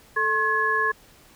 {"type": "tone cluster", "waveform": "sine", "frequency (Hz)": [438.4, 1075, 1695], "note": ["A4", "C6", "G#6"], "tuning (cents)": [-6, 47, 35], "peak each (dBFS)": [-29, -24, -22], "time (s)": [0.16, 0.92], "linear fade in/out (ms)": 10, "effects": ["pink hiss -53 dBFS RMS until 1.35 s"]}